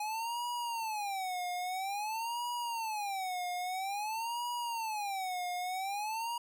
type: tone with vibrato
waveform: square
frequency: 830.6 Hz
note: G#5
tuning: in tune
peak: -35 dBFS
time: 0-6.38 s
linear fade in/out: 5 ms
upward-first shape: sine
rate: 0.5 Hz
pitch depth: 260 cents each way
effects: none